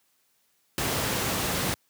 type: noise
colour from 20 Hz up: pink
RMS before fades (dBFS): -27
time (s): 0.78-1.74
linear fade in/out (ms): 0
effects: white hiss -69 dBFS RMS until 1.89 s + high-pass 80 Hz 12 dB/octave